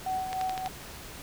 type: tone with tremolo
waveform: sine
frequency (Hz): 751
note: F#5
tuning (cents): +26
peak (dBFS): -27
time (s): 0.06-0.68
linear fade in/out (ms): 5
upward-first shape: sine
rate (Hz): 3.3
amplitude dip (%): 50
type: click train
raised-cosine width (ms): 0.2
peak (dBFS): -18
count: 5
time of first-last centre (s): 0.33-0.661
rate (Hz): 12.1
effects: pink hiss -44 dBFS RMS until 1.22 s